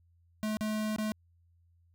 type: tone with dropouts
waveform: square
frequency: 215 Hz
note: A3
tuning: 40 cents flat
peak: -31 dBFS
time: 0.43-1.12 s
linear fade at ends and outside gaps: 0 ms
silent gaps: 0.57-0.609 / 0.962-0.984 s
effects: added 85 Hz sine -63 dBFS peak until 1.94 s